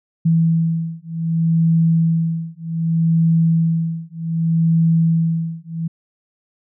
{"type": "beating tone pair", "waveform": "sine", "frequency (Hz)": [164, 164.65], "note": ["E3", "E3"], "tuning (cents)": [-9, -2], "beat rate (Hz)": 0.65, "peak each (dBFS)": -17, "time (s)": [0.25, 5.88], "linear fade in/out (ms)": 10, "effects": []}